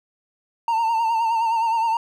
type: tone with vibrato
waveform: triangle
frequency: 909 Hz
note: A#5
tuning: 44 cents flat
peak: -16 dBFS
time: 0.68-1.97 s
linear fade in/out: 2 ms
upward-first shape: sine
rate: 9.6 Hz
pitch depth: 51 cents each way
effects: none